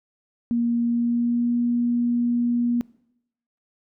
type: tone with pitch glide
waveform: sine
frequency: 235.9 to 239.5 Hz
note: A#3 to A#3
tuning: +21 to +47 cents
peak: -19 dBFS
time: 0.51-2.81 s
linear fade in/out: 0 ms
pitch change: +26 cents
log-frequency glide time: 0.84-1.56 s
effects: noise-tail reverb RT60 0.8 s tail -22 dB re dry